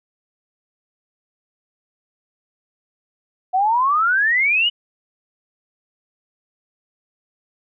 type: exponential sweep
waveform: sine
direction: up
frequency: 724 to 2996 Hz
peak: -14 dBFS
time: 3.53-4.7 s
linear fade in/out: 20 ms
effects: none